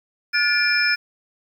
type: tone cluster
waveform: sine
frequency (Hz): 1438 / 1732 / 2382 / 5200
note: F#6 / A6 / D7 / E8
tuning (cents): -50 / -28 / +24 / -24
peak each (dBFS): -22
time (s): 0.33-0.96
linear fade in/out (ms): 20
effects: 8-bit